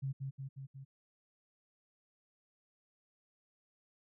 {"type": "tone with echo", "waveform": "sine", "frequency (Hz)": 135.5, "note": "C#3", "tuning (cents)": -39, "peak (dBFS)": -34, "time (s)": [0.02, 0.13], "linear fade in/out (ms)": 20, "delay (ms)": 180, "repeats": 4, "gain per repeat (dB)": -3, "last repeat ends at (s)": 0.85, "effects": []}